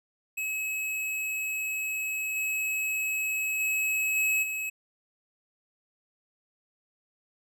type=tone with level steps; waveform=square; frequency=2569 Hz; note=E7; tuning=45 cents flat; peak=-30 / -28 / -26 / -24 / -31 dBFS; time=0.37-4.7 s; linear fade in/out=10 ms; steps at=2.35 / 3.59 / 4.15 / 4.42 s; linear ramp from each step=20 ms; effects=none